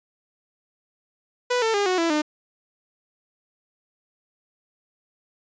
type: tone with pitch steps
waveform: sawtooth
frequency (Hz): 493.9 / 447.7 / 405.8 / 367.9 / 333.5 / 302.3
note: B4 / A4 / G#4 / F#4 / E4 / D#4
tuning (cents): 0 / +30 / -40 / -10 / +20 / -50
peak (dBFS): -16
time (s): 1.5-2.22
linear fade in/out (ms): 10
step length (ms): 120
effects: resampled to 16000 Hz